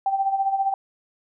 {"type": "tone with tremolo", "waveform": "sine", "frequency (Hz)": 781, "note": "G5", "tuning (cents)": -7, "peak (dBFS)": -17, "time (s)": [0.06, 0.74], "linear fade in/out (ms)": 2, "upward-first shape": "sine", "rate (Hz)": 15, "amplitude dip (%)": 65, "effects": []}